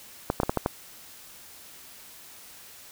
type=clicks; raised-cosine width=1 ms; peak=-9 dBFS; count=6; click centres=0.301 / 0.401 / 0.433 / 0.495 / 0.573 / 0.661 s; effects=white hiss -48 dBFS RMS until 2.91 s